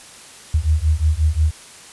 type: beating tone pair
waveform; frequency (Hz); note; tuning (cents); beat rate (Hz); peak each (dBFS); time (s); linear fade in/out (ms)
sine; 75 / 80.6; D2 / E2; +37 / -38; 5.6; -17; 0.54-1.51; 5
effects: white hiss -41 dBFS RMS until 1.92 s + resampled to 24000 Hz